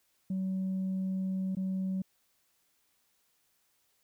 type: tone with dropouts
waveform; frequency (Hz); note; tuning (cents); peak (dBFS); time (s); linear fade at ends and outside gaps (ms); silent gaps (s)
sine; 189; F#3; +37; -28; 0.3-2.02; 5; 1.551-1.568
effects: tanh soft clip ceiling -28 dBFS + white hiss -73 dBFS RMS until 4.03 s